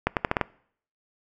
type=accelerating click train; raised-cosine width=0.5 ms; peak=-6 dBFS; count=6; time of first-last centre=0.07-0.413 s; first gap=98 ms; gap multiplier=0.82; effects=noise-tail reverb RT60 0.6 s tail -23 dB re dry